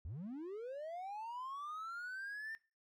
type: linear sweep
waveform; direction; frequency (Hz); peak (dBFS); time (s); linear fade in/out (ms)
triangle; up; 65.3 to 1810; -40; 0.05-2.55; 0
effects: noise-tail reverb RT60 0.3 s tail -20 dB re dry + tanh soft clip ceiling -36 dBFS